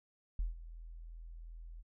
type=tone with ADSR envelope; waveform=sine; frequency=41.37 Hz; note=E1; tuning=7 cents sharp; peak=-30 dBFS; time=0.39-1.83 s; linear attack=3 ms; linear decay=150 ms; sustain=-16 dB; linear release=31 ms; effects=none